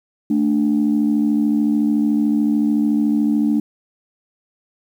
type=tone pair together; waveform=sine; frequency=220 / 293.7 Hz; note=A3 / D4; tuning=0 / 0 cents; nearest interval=perfect fourth; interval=500 cents; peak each=-16 dBFS; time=0.3-3.6 s; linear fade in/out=5 ms; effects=tanh soft clip ceiling -8 dBFS + 8-bit